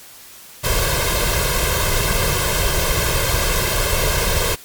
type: noise with comb filter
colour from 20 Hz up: pink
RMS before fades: -18 dBFS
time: 0.63-4.56 s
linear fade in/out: 20 ms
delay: 1.9 ms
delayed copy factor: +0.8
effects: white hiss -41 dBFS RMS until 4.64 s + MP3 96 kbps